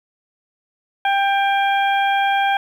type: harmonic tone with a mistuned harmonic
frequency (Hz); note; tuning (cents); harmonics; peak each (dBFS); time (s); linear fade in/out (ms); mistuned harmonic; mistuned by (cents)
792; G5; +18; 1 / 2 / 3 / 4; -16 / -22 / -26 / -28; 1.05-2.57; 2; 4; +42
effects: 8-bit